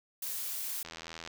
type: noise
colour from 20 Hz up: blue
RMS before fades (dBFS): -37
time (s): 0.22-0.83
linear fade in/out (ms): 5
type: click train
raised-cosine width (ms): 0.2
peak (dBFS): -25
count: 36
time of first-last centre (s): 0.85-1.275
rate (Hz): 82.3
effects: none